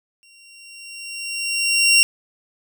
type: tone with exponential growth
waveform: 20% pulse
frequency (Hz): 2755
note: F7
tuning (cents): -24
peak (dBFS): -5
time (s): 0.23-2.03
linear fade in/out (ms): 0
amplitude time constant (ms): 390
effects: none